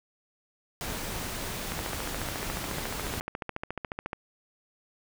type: noise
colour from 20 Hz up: pink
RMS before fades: -35 dBFS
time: 0.81-3.2 s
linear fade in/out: 0 ms
type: click train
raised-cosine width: 0.5 ms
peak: -18 dBFS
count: 35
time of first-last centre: 1.72-4.131 s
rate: 14.1 Hz
effects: none